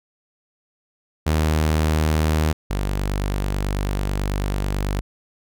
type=tone pair in turn; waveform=sawtooth; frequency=77.78 / 49.13 Hz; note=D#2 / G1; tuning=0 / +5 cents; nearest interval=minor sixth; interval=795 cents; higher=first; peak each=-13 / -17 dBFS; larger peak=first; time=1.26-2.53 / 2.7-5.01 s; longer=second; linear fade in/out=10 ms; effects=none